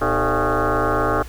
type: tone with frequency modulation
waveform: sine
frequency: 392 Hz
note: G4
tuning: in tune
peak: -16 dBFS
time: 0.01-1.23 s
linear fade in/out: 10 ms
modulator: 140 Hz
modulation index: 7.5
effects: added 60 Hz sine -33 dBFS peak until 1.28 s + pink hiss -43 dBFS RMS until 1.28 s